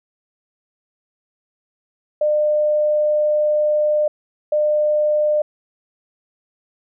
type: tone bursts at uneven times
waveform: sine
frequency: 602 Hz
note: D5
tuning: 43 cents sharp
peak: -14 dBFS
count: 2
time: 2.21-4.08 / 4.52-5.42 s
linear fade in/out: 5 ms
effects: none